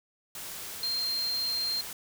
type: tone in noise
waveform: sine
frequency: 4186 Hz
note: C8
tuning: in tune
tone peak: -28 dBFS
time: 0.83-1.81 s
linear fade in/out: 2 ms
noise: white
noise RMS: -40 dBFS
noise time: 0.35-1.93 s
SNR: +9 dB
effects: none